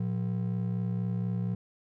triangle ring-modulated tone, 147.1 Hz, D3, 3 cents sharp, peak -23 dBFS, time 0-1.55 s, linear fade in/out 5 ms, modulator 32.1 Hz, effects none

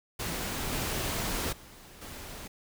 pink noise with level steps, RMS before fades -34 / -32 / -51 / -43 dBFS, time 0.19-2.48 s, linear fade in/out 10 ms, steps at 0.72 / 1.52 / 2.01 s, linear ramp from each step 10 ms, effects none

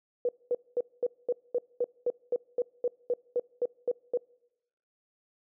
sine tone bursts, 487.5 Hz, B4, 23 cents flat, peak -24 dBFS, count 16, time 0.25-4.174 s, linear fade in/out 2 ms, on 39 ms, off 220 ms, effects noise-tail reverb RT60 0.9 s tail -26 dB re dry

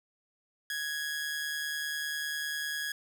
sawtooth tone with amplitude modulation, 1665 Hz, G#6, 4 cents sharp, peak -27 dBFS, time 0.7-2.92 s, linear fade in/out 2 ms, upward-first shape sine, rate 150 Hz, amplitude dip 45%, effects none

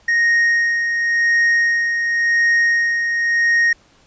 triangle tone with tremolo, 1864.7 Hz, A#6, in tune, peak -10 dBFS, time 0.08-3.73 s, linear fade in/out 5 ms, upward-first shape sine, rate 0.92 Hz, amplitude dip 45%, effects pink hiss -53 dBFS RMS until 4.06 s + resampled to 16000 Hz

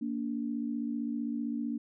sine tone pair together, 232.8 / 288.3 Hz, A#3 / D4, -2 / -32 cents, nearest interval major third, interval 370 cents, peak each -33 / -35 dBFS, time 0.01-1.78 s, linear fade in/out 10 ms, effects none

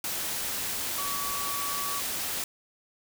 sine tone in noise, 1138 Hz, C#6, 45 cents sharp, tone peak -34 dBFS, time 0.98-2 s, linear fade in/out 2 ms, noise white, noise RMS -32 dBFS, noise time 0.04-2.44 s, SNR -5 dB, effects none

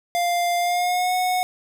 square tone with pitch glide, 698.5 to 732.8 Hz, F5 to F#5, 0 to -17 cents, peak -20 dBFS, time 0.15-1.43 s, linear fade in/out 0 ms, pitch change +83 cents, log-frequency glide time 0.58-1.14 s, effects none

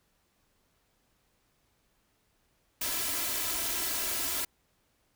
white noise with comb filter, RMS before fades -32 dBFS, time 2.81-4.45 s, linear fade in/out 5 ms, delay 3 ms, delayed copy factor +0.9, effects pink hiss -72 dBFS RMS until 5.15 s

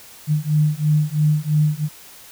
sine beating tone pair, 150 / 153 Hz, D3 / D#3, +37 / -29 cents, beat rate 3 Hz, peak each -18 dBFS, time 0.27-1.89 s, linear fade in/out 50 ms, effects white hiss -43 dBFS RMS until 2.31 s

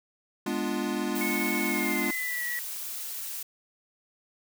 square chord, G# diminished seventh, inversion none, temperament equal, 207.7 / 246.9 / 293.7 / 349.2 Hz, G#3 / B3 / D4 / F4, 0 / 0 / 0 / 0 cents, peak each -34 dBFS, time 0.46-2.11 s, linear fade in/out 5 ms
blue noise, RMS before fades -36 dBFS, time 1.15-3.43 s, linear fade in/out 5 ms
sine tone with pitch glide, 2196 to 1933.9 Hz, C#7 to B6, -17 to -37 cents, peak -30 dBFS, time 1.21-2.59 s, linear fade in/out 0 ms, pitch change -220 cents, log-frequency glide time 1.66-2.43 s
effects none

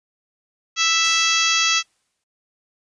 harmonic tone, 659.3 Hz, E5, in tune, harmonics 2 / 3 / 4 / 5 / 6 / 7 / 8 / 9 / 10, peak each -24 / -27 / -22 / -22 / -27 / -26 / -28 / -25 / -28 dBFS, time 0.76-1.83 s, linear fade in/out 50 ms
white noise with exponential decay, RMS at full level -36 dBFS, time 1.04-2.24 s, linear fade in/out 5 ms, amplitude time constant 260 ms
effects noise-tail reverb RT60 0.1 s tail -21 dB re dry + resampled to 22050 Hz

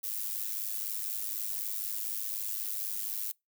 violet noise with amplitude modulation, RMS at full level -32 dBFS, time 0.03-3.32 s, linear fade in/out 10 ms, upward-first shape sine, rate 104 Hz, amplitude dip 75%, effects noise-tail reverb RT60 0.2 s tail -25 dB re dry

